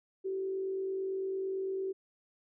sine tone with frequency modulation, 382.7 Hz, G4, 42 cents flat, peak -32 dBFS, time 0.24-1.93 s, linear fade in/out 20 ms, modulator 48.9 Hz, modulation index 0.3, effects none

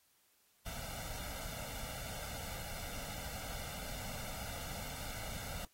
pink noise with comb filter, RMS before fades -44 dBFS, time 0.66-5.65 s, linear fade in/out 2 ms, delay 1.4 ms, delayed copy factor +0.75, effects white hiss -72 dBFS RMS until 5.73 s + AAC 48 kbps

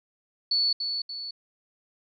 sine tone with echo, 4441 Hz, C#8, 2 cents sharp, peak -21 dBFS, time 0.51-0.73 s, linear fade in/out 5 ms, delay 290 ms, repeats 2, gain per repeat -6 dB, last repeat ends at 1.31 s, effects none

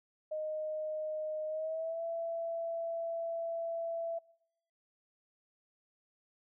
sine tone with pitch glide, 619 to 667.3 Hz, D#5 to E5, -9 to +21 cents, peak -34 dBFS, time 0.31-4.19 s, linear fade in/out 10 ms, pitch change +130 cents, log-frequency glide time 1.47-2.03 s, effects noise-tail reverb RT60 0.8 s tail -23 dB re dry

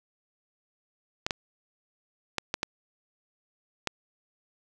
clicks, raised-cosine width 0.2 ms, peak -10 dBFS, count 6, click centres 1.265 / 1.308 / 2.383 / 2.541 / 2.631 / 3.873 s, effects none

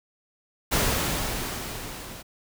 pink noise with level ramp, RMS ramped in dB -22 to -41 dBFS, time 0.71-2.23 s, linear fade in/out 20 ms, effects none

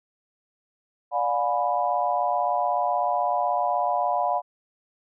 sine chord, D diminished seventh, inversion none, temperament equal with one note detuned, 587.3 / 714.4 / 830.6 / 987.8 Hz, D5 / F5 / Ab5 / Cb6, 0 / +39 / 0 / 0 cents, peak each -29 / -24 / -29 / -27 dBFS, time 1.11-4.42 s, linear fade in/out 50 ms, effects none

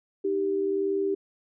sine tone pair together, 310.8 / 392 Hz, D#4 / G4, -2 / 0 cents, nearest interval major third, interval 402 cents, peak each -32 / -24 dBFS, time 0.24-1.15 s, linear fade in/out 10 ms, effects none

